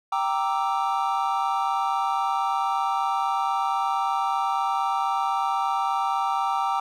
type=chord; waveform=triangle; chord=E half-diminished seventh; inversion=first; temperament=equal; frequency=784 / 932.3 / 1174.7 / 1318.5 Hz; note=G5 / Bb5 / D6 / E6; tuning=0 / 0 / 0 / 0 cents; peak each=-24 / -26 / -26 / -29 dBFS; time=0.12-6.8 s; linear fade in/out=5 ms; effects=none